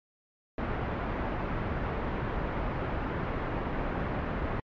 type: low-pass noise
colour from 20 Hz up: pink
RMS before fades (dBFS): -32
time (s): 0.58-4.6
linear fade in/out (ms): 2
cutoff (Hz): 1600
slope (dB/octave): 12
effects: low-pass 3000 Hz 12 dB/octave + MP3 48 kbps